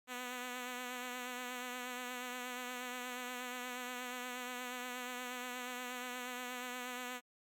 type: tone with vibrato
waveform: 5% pulse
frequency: 248.8 Hz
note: B3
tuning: 13 cents sharp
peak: -30 dBFS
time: 0.07-7.21 s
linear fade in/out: 50 ms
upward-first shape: triangle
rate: 8.4 Hz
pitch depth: 33 cents each way
effects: Opus 48 kbps